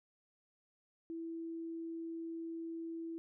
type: tone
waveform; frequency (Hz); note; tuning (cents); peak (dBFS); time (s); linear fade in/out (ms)
sine; 330; E4; +2; -40; 1.1-3.18; 0
effects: none